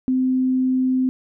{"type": "tone", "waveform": "sine", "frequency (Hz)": 257.9, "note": "C4", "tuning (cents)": -25, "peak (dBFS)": -16, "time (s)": [0.08, 1.09], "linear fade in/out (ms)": 0, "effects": []}